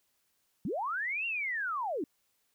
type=linear two-way sweep; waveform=sine; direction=up then down; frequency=146.1 to 2794 to 256.6 Hz; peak=-31 dBFS; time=0.65-2.04 s; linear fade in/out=2 ms; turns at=1.26 s; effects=white hiss -75 dBFS RMS until 2.54 s